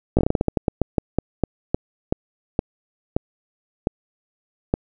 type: slowing click train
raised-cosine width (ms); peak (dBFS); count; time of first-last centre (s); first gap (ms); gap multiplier
2; -4; 21; 0.17-4.739; 17; 1.23
effects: none